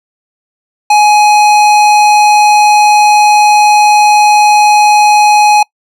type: tone with hard clipping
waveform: sine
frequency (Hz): 838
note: G#5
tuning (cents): +15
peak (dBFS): -5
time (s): 0.9-5.63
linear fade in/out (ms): 5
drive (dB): 16
effects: noise-tail reverb RT60 0.1 s tail -25 dB re dry